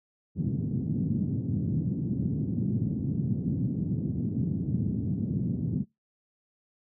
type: band-pass noise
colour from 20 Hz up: pink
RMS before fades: -29 dBFS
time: 0.35-5.85 s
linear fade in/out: 50 ms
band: 110 to 250 Hz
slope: 24 dB/octave
effects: noise-tail reverb RT60 0.2 s tail -26 dB re dry